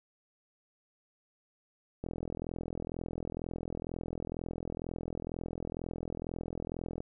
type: click train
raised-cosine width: 2 ms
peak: -24 dBFS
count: 210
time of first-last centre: 2.04-7.004 s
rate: 42.1 Hz
effects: none